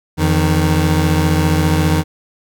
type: tone pair together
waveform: 25% pulse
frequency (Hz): 85 / 155.17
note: F2 / D#3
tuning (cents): -46 / -4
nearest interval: minor seventh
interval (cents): 1042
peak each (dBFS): -11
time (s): 0.17-2.04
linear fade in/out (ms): 50
effects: none